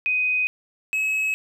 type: tone pair in turn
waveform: sine / triangle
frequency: 2503 / 2569 Hz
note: D#7 / E7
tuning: +10 / -45 cents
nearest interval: unison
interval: 45 cents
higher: second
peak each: -19 dBFS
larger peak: neither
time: 0.06-0.47 / 0.93-1.34 s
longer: neither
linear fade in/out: 0 ms
effects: none